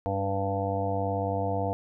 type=harmonic tone with a mistuned harmonic; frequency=98.3 Hz; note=G2; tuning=5 cents sharp; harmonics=1 / 2 / 3 / 5 / 6 / 7 / 8 / 9; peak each=-31 / -38 / -36 / -32 / -42 / -31 / -40 / -37 dBFS; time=0.06-1.73 s; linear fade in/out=0 ms; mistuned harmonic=3; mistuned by=-19 cents; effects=none